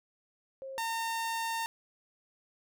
sine / sawtooth tone pair in turn, 535 / 911.5 Hz, C5 / A#5, +38 / -39 cents, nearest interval major sixth, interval 923 cents, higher second, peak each -39 / -28 dBFS, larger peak second, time 0.62-0.78 / 0.78-1.66 s, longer second, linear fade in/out 0 ms, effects none

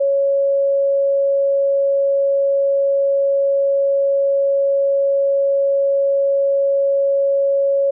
sine tone, 554.4 Hz, C#5, in tune, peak -13 dBFS, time 0-7.91 s, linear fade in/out 10 ms, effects none

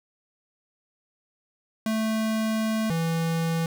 square tone pair in turn, 220 / 164.81 Hz, A3 / E3, 0 / 0 cents, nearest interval perfect fourth, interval 500 cents, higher first, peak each -24 dBFS, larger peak neither, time 1.86-2.9 / 2.9-3.66 s, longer first, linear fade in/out 2 ms, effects none

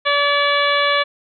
harmonic tone, 574 Hz, D5, 40 cents flat, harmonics 1 / 2 / 3 / 4 / 5 / 6 / 7, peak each -20 / -19 / -21 / -22 / -27 / -23 / -28 dBFS, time 0.05-1.04 s, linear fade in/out 20 ms, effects none

